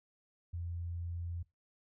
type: tone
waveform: sine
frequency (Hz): 85.8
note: F2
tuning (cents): -30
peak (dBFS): -37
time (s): 0.53-1.43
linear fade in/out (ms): 10
effects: noise-tail reverb RT60 0.2 s tail -20 dB re dry